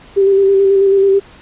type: tone with vibrato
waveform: sine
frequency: 391.7 Hz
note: G4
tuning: 1 cent flat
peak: -7 dBFS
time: 0.16-1.2 s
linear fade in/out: 20 ms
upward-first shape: square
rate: 9.2 Hz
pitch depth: 20 cents each way
effects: pink hiss -41 dBFS RMS until 1.41 s + resampled to 8000 Hz